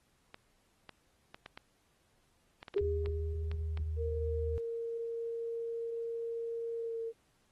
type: clicks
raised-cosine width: 0.3 ms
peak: -30 dBFS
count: 12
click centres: 0.344 / 0.893 / 1.345 / 1.461 / 1.575 / 2.629 / 2.682 / 2.741 / 2.781 / 3.06 / 3.515 / 3.774 s
type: tone with exponential decay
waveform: sine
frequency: 405.6 Hz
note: G#4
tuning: 41 cents flat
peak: -28 dBFS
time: 2.76-4.19 s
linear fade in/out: 5 ms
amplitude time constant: 310 ms
type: tone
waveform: sine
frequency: 78.3 Hz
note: D#2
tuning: 11 cents sharp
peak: -33 dBFS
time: 2.81-4.58 s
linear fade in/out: 0 ms
type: tone with pitch glide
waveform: sine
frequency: 462 to 455.6 Hz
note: A#4 to A#4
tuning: -16 to -40 cents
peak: -35 dBFS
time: 3.96-7.13 s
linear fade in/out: 50 ms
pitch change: -24 cents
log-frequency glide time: 6.75-6.99 s
effects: pink hiss -73 dBFS RMS until 7.51 s + AAC 32 kbps